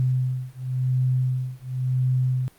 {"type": "beating tone pair", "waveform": "sine", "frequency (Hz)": [127.7, 128.64], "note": ["C3", "C3"], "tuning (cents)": [-42, -29], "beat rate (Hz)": 0.94, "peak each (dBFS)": -24, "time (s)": [0, 2.48], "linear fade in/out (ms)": 0, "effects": ["pink hiss -56 dBFS RMS until 2.58 s", "Opus 48 kbps"]}